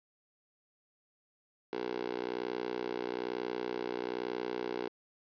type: tone with high-pass filter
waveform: 10% pulse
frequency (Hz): 61.1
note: B1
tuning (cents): -18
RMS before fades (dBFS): -37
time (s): 1.73-4.88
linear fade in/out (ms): 0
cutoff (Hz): 420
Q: 3
effects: resampled to 11025 Hz + 10-bit